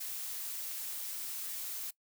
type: noise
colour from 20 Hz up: blue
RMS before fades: -40 dBFS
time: 0-1.91 s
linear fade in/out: 10 ms
effects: noise-tail reverb RT60 0.1 s tail -21 dB re dry